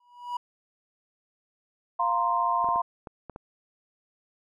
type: tone with exponential growth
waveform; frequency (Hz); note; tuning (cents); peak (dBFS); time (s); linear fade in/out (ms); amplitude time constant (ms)
triangle; 972; B5; -28; -24; 0-0.37; 5; 80
type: chord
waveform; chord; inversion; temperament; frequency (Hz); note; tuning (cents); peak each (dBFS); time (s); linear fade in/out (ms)
sine; F suspended fourth; none; equal; 698.5 / 932.3 / 1046.5; F5 / Bb5 / C6; 0 / 0 / 0; -29 / -27 / -25; 1.99-2.82; 10
type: clicks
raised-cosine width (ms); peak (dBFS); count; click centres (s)
1; -25; 6; 2.644 / 2.688 / 2.759 / 3.072 / 3.297 / 3.361
effects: none